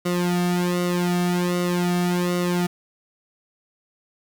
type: tone with flanger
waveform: sawtooth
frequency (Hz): 177.1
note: F3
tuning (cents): +24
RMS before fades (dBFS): -22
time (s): 0.05-2.67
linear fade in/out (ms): 10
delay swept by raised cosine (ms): 1.2 to 2.03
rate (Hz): 1.3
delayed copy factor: -1
effects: 8-bit